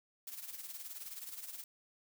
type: noise with tremolo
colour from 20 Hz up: blue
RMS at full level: -44 dBFS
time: 0.27-1.64 s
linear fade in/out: 2 ms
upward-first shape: sine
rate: 19 Hz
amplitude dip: 65%
effects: none